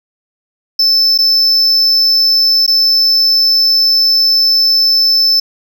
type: tone with dropouts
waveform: triangle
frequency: 5274 Hz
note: E8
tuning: in tune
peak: -6 dBFS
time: 0.79-5.4 s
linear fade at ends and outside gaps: 5 ms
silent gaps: 1.178-1.186 / 2.665-2.677 s
effects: none